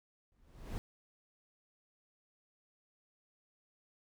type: noise with exponential growth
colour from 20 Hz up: brown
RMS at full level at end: -36 dBFS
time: 0.32-0.78 s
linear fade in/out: 0 ms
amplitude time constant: 100 ms
effects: none